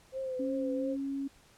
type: tone with vibrato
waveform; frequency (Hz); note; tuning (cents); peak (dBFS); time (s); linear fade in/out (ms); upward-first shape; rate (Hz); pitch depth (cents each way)
sine; 520; C5; -11; -33; 0.12-0.97; 50; triangle; 2.9; 47
type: tone with pitch glide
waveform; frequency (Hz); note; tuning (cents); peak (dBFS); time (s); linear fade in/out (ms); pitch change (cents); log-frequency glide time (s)
sine; 273.3 to 275.5; C#4 to C#4; -24 to -11; -32; 0.39-1.28; 10; +13; 0.63-1.16
effects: pink hiss -61 dBFS RMS until 1.57 s + low-pass 11000 Hz 12 dB/octave